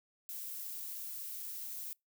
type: noise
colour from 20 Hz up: violet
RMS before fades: -43 dBFS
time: 0.29-1.93 s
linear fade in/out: 0 ms
effects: noise-tail reverb RT60 0.2 s tail -26 dB re dry